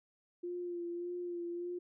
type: tone with vibrato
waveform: sine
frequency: 349.2 Hz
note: F4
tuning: in tune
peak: -37 dBFS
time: 0.43-1.79 s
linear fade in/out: 10 ms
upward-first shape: sine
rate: 1.7 Hz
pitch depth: 26 cents each way
effects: none